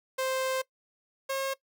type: tone pair in turn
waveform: sawtooth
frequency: 523.3 / 539.9 Hz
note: C5 / C#5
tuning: 0 / -46 cents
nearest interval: minor second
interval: 54 cents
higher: second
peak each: -24 / -25 dBFS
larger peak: first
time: 0.18-0.62 / 1.29-1.54 s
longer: first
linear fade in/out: 10 ms
effects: noise-tail reverb RT60 0.1 s tail -20 dB re dry